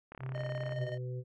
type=click train; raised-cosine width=0.5 ms; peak=-30 dBFS; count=22; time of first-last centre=0.12-0.722 s; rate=34.9 Hz
type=tone; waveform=triangle; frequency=130.81 Hz; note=C3; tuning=in tune; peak=-34 dBFS; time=0.19-0.93 s; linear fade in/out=50 ms
type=tone with tremolo; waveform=square; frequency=613 Hz; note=D#5; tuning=26 cents flat; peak=-37 dBFS; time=0.34-0.98 s; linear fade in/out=20 ms; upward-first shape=square; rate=19 Hz; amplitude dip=55%
type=harmonic tone; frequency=125.7 Hz; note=B2; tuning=31 cents sharp; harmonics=1 / 3 / 4; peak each=-36 / -46 / -48 dBFS; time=0.77-1.24 s; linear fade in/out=50 ms
effects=low-pass 3000 Hz 12 dB/octave